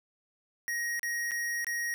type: tone with dropouts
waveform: square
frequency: 1884 Hz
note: A#6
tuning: 18 cents sharp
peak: -31 dBFS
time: 0.68-1.94 s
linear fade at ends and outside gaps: 0 ms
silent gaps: 0.994-1.031 / 1.31-1.317 / 1.645-1.668 s
effects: none